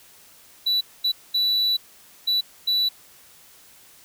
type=tone bursts at uneven times; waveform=triangle; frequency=3951 Hz; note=B7; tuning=in tune; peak=-17 dBFS; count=5; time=0.66-0.81 / 1.04-1.12 / 1.34-1.77 / 2.27-2.41 / 2.67-2.89 s; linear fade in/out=10 ms; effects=white hiss -51 dBFS RMS until 4.04 s